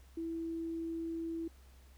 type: tone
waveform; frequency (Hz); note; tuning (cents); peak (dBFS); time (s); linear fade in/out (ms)
sine; 329.6; E4; 0; -36; 0.17-1.48; 5
effects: added 65 Hz sine -56 dBFS peak until 1.97 s + pink hiss -66 dBFS RMS until 1.97 s